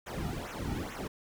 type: noise with flanger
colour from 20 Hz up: brown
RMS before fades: -37 dBFS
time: 0.06-1.08 s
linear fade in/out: 10 ms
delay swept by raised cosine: 0.21 to 1.91 ms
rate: 2.3 Hz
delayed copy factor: -0.95
effects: none